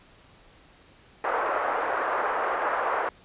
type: band-pass noise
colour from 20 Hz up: white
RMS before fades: -27 dBFS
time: 1.24-3.09 s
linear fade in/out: 2 ms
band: 430 to 1400 Hz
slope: 24 dB/octave
effects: pink hiss -55 dBFS RMS until 3.24 s + resampled to 8000 Hz